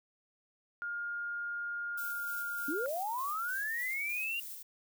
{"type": "tone", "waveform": "sine", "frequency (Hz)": 1415, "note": "F6", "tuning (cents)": 22, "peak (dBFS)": -35, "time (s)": [0.82, 2.86], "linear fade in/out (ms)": 0}
{"type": "noise with tremolo", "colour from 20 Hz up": "violet", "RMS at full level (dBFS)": -44, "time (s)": [1.97, 4.63], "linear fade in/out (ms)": 10, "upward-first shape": "square", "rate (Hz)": 3.3, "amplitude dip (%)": 30}
{"type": "linear sweep", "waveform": "sine", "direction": "up", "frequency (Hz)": [266.9, 2819], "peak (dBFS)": -33, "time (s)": [2.68, 4.4], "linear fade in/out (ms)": 5}
{"effects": []}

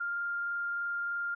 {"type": "tone with frequency modulation", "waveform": "sine", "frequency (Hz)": 1400, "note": "F6", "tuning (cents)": 4, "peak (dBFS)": -31, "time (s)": [0, 1.35], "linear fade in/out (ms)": 10, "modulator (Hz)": 23.2, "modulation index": 0.23, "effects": []}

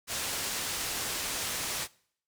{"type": "low-pass noise", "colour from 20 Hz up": "white", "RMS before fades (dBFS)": -34, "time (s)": [0.07, 1.88], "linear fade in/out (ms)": 50, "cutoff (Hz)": 9400, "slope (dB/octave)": 12, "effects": ["noise-tail reverb RT60 0.6 s tail -23 dB re dry"]}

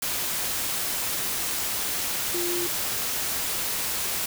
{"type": "tone in noise", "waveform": "sine", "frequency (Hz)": 349.2, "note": "F4", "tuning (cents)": 0, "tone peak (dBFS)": -28, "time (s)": [2.34, 2.67], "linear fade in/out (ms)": 5, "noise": "white", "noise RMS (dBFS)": -28, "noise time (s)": [0.02, 4.26], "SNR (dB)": -3, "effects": []}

